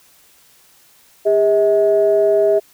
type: tone pair together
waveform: sine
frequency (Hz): 404.2 / 641.6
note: G#4 / E5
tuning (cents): -47 / -47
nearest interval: minor sixth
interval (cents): 800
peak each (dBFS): -13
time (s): 1.25-2.6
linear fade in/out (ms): 20
effects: tanh soft clip ceiling -3 dBFS + white hiss -51 dBFS RMS until 2.73 s